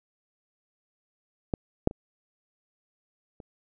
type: clicks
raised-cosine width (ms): 2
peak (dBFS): -13 / -6 / -26 / -30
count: 4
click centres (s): 1.538 / 1.874 / 1.911 / 3.402
effects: none